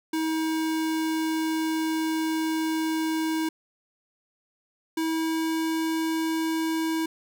square tone pair in turn, 318.9 / 322.4 Hz, D#4 / E4, +43 / -38 cents, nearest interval unison, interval 19 cents, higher second, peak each -25 dBFS, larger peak neither, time 0.13-3.49 / 4.97-7.06 s, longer first, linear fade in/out 5 ms, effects none

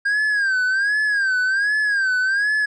triangle tone with vibrato, 1605 Hz, G6, 40 cents sharp, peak -15 dBFS, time 0.05-2.66 s, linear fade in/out 10 ms, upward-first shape sine, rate 1.3 Hz, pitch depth 120 cents each way, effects resampled to 22050 Hz

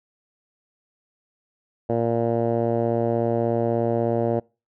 10% pulse tone with low-pass filter, 116.54 Hz, A#2, in tune, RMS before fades -22 dBFS, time 1.89-4.4 s, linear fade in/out 10 ms, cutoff 610 Hz, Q 2, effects noise-tail reverb RT60 0.3 s tail -25 dB re dry

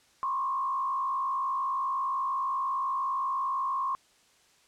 sine tone with frequency modulation, 1075 Hz, C6, 47 cents sharp, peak -27 dBFS, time 0.23-3.95 s, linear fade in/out 0 ms, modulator 54.3 Hz, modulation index 0.88, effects white hiss -63 dBFS RMS until 4.67 s + low-pass 8000 Hz 12 dB/octave

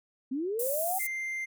sine linear sweep, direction up, 246.9 to 778 Hz, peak -29 dBFS, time 0.31-0.99 s, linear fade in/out 10 ms
pink high-pass noise, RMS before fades -34 dBFS, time 0.59-1.07 s, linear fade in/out 5 ms, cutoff 9100 Hz, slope 24 dB/octave
triangle tone, 2092 Hz, C7, 1 cent flat, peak -30 dBFS, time 0.99-1.46 s, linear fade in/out 20 ms
effects none

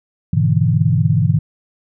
sine chord, E dominant seventh, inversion first, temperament just, 103.01 / 123.61 / 148.33 / 164.81 Hz, G#2 / B2 / D3 / E3, -14 / +2 / +18 / 0 cents, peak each -17 dBFS, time 0.33-1.39 s, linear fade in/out 5 ms, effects none

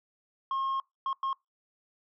sine tone bursts at uneven times, 1076 Hz, C6, 48 cents sharp, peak -25 dBFS, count 3, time 0.51-0.8 / 1.06-1.13 / 1.23-1.33 s, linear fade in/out 2 ms, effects noise-tail reverb RT60 0.2 s tail -26 dB re dry + tanh soft clip ceiling -27 dBFS

